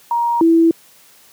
sine tone pair in turn, 942 / 330.3 Hz, A#5 / E4, +18 / +4 cents, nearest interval octave + tritone, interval 1814 cents, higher first, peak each -14 / -8 dBFS, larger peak second, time 0.11-0.41 / 0.41-0.71 s, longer neither, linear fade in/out 2 ms, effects white hiss -48 dBFS RMS until 1.32 s + high-pass 100 Hz 12 dB/octave

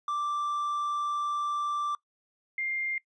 triangle / sine tone pair in turn, 1174.7 / 2109 Hz, D6 / C7, 0 / +13 cents, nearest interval minor seventh, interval 1013 cents, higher second, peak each -26 / -29 dBFS, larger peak first, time 0.08-1.95 / 2.58-2.98 s, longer first, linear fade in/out 2 ms, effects noise-tail reverb RT60 0.1 s tail -21 dB re dry + resampled to 22050 Hz

